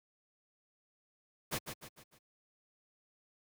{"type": "noise with echo", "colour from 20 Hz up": "pink", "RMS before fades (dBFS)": -35, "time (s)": [1.51, 1.59], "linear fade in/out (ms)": 20, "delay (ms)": 150, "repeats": 4, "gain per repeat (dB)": -7, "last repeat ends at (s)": 2.19, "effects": ["high-pass 80 Hz 12 dB/octave"]}